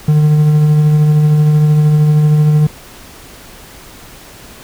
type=tone with tremolo; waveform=triangle; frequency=151.2 Hz; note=D#3; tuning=49 cents flat; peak=-3 dBFS; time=0.08-2.67 s; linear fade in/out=5 ms; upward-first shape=triangle; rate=13 Hz; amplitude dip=30%; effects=pink hiss -36 dBFS RMS until 4.63 s